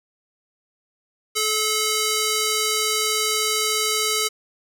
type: tone with band-pass filter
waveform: square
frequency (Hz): 431.7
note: A4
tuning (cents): -33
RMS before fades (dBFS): -22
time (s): 1.35-4.29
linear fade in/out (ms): 20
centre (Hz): 6600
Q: 0.67
effects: none